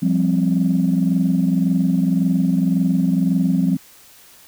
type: chord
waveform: sine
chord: F suspended second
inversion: none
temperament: just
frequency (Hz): 174.61 / 196.44 / 261.9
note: F3 / G3 / C4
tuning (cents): 0 / +4 / +2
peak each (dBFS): -17 / -19 / -19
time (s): 0.02-3.77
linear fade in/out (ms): 10
effects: tanh soft clip ceiling -7 dBFS + white hiss -47 dBFS RMS until 4.47 s